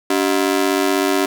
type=ring-modulated tone; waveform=sawtooth; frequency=335.1 Hz; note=E4; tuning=29 cents sharp; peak=-8 dBFS; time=0.1-1.26 s; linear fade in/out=5 ms; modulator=48.1 Hz; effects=none